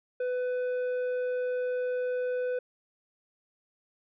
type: tone with tanh clipping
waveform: sine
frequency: 499.7 Hz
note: B4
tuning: 20 cents sharp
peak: -29 dBFS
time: 0.2-2.59 s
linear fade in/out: 5 ms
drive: 7 dB
effects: none